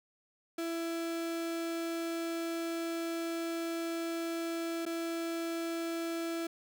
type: tone with dropouts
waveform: 35% pulse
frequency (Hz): 332.9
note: E4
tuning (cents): +17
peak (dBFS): -32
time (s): 0.58-6.47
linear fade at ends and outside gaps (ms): 5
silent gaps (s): 4.854-4.862
effects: none